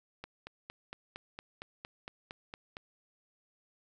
click train, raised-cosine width 0.3 ms, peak -26 dBFS, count 12, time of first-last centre 0.24-2.769 s, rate 4.35 Hz, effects none

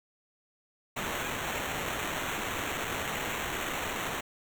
violet noise with sample-and-hold, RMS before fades -34 dBFS, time 0.96-4.21 s, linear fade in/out 10 ms, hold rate 4900 Hz, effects none

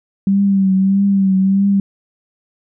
sine tone with vibrato, 194.4 Hz, G3, 14 cents flat, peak -10 dBFS, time 0.27-1.8 s, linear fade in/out 2 ms, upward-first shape triangle, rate 1.6 Hz, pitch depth 52 cents each way, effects none

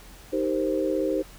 sine chord, C minor seventh, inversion first, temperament equal with one note detuned, 312.9 / 392 / 466.2 / 523.3 Hz, Eb4 / G4 / Bb4 / C5, +10 / 0 / 0 / 0 cents, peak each -27 / -28 / -33 / -27 dBFS, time 0.32-1.23 s, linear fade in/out 20 ms, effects added 43 Hz sine -48 dBFS peak until 1.38 s + pink hiss -49 dBFS RMS until 1.38 s

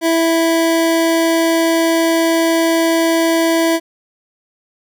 25% pulse tone, 329.6 Hz, E4, in tune, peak -8 dBFS, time 0.01-3.8 s, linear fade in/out 50 ms, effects none

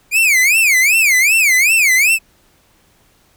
45% pulse tone with vibrato, 2325 Hz, D7, 18 cents flat, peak -9 dBFS, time 0.11-2.19 s, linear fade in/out 50 ms, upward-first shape sine, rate 2.6 Hz, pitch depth 260 cents each way, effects pink hiss -54 dBFS RMS until 3.36 s

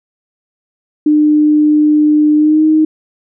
sine tone with pitch glide, 301.4 to 311.7 Hz, D4 to D#4, +45 to +3 cents, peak -6 dBFS, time 1.06-2.85 s, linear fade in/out 5 ms, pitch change +58 cents, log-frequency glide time 2.36-2.64 s, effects none

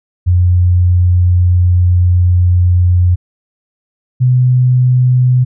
sine tone pair in turn, 89.2 / 126.15 Hz, F2 / B2, +37 / +37 cents, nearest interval tritone, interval 600 cents, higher second, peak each -6 dBFS, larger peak neither, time 0.26-3.16 / 4.2-5.45 s, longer first, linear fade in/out 20 ms, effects none

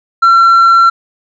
triangle tone with tanh clipping, 1358 Hz, F6, 49 cents flat, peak -4 dBFS, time 0.22-0.9 s, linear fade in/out 10 ms, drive 7 dB, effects none

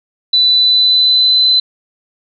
sine tone with pitch glide, 3984 to 4033 Hz, B7 to B7, +14 to +36 cents, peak -7 dBFS, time 0.33-1.6 s, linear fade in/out 5 ms, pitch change +22 cents, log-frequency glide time 0.51-1.43 s, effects none

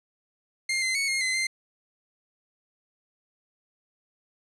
sawtooth tone with pitch steps, 2115 / 2066 / 2217 / 2138 / 2049 / 2086 Hz, C7 / C7 / C#7 / C7 / C7 / C7, +18 / -22 / 0 / +37 / -37 / -6 cents, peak -21 dBFS, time 0.69-1.47 s, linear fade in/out 5 ms, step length 130 ms, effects resampled to 24000 Hz

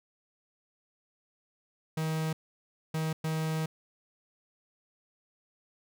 45% pulse tone bursts at uneven times, 158.4 Hz, D#3, 31 cents sharp, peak -29 dBFS, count 3, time 1.97-2.33 / 2.94-3.13 / 3.24-3.66 s, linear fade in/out 5 ms, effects none

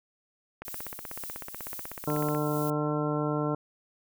click train, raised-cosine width 0.5 ms, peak -23 dBFS, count 29, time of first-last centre 0.62-2.348 s, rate 16.2 Hz
violet noise with tremolo, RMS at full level -39 dBFS, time 0.65-2.7 s, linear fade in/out 0 ms, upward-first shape sine, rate 2.1 Hz, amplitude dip 45%
harmonic tone, 149.8 Hz, D3, 35 cents sharp, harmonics 1 / 2 / 3 / 4 / 5 / 6 / 7 / 9, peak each -31 / -31 / -33 / -35 / -40 / -42 / -38 / -38 dBFS, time 2.07-3.55 s, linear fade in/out 5 ms
effects none

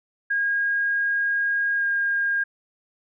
sine tone with pitch glide, 1630 to 1616.9 Hz, G#6 to G#6, -33 to -47 cents, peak -20 dBFS, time 0.3-2.44 s, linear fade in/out 10 ms, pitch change -14 cents, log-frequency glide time 1.77-1.84 s, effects none

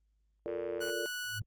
sine chord, Bb major seventh, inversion second, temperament just, 349.6 / 437 / 466.2 / 582.7 Hz, F4 / A4 / Bb4 / D5, +2 / -12 / 0 / -14 cents, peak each -40 dBFS, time 0.46-1.06 s, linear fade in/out 0 ms
click train, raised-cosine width 0.5 ms, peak -34 dBFS, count 37, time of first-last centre 0.48-0.898 s, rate 86.2 Hz
sawtooth tone, 1474 Hz, F#6, 7 cents flat, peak -33 dBFS, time 0.8-1.4 s, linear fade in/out 20 ms
sine tone with exponential growth, 106.6 Hz, G#2, 46 cents sharp, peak -32 dBFS, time 1.24-1.42 s, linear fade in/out 5 ms, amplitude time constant 38 ms
effects added 52 Hz sine -70 dBFS peak until 1.46 s + Opus 32 kbps

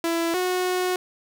sawtooth tone pair in turn, 333.9 / 365.2 Hz, E4 / F#4, +22 / -23 cents, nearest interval major second, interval 155 cents, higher second, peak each -18 dBFS, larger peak neither, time 0.04-0.34 / 0.34-0.96 s, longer second, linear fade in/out 2 ms, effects none

